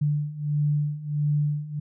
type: beating tone pair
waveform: sine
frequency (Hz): 146.83 / 148.33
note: D3 / D3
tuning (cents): 0 / +18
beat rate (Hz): 1.5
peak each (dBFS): -27 / -24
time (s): 0.01-1.8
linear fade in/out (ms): 10
effects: none